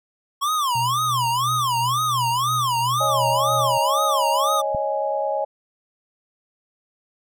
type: tone with vibrato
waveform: square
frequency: 1079 Hz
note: C#6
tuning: 47 cents flat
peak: -20 dBFS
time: 0.41-4.62 s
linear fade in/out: 20 ms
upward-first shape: sine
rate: 2 Hz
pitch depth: 270 cents each way
type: tone with tremolo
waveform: sine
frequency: 123.47 Hz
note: B2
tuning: in tune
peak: -26 dBFS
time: 0.75-3.78 s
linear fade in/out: 5 ms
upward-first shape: sine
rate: 2.9 Hz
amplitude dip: 50%
type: chord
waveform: sine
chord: C# suspended second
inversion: none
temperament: just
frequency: 554.4 / 623.7 / 831.5 Hz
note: C#5 / D#5 / G#5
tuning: 0 / +4 / +2 cents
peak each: -25 dBFS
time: 3-5.45 s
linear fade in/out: 10 ms
type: click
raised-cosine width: 5 ms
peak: -19 dBFS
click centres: 4.748 s
effects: none